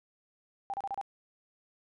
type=tone bursts; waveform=sine; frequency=793 Hz; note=G5; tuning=20 cents sharp; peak=-32 dBFS; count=5; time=0.7-1.013 s; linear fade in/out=0 ms; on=37 ms; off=32 ms; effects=resampled to 22050 Hz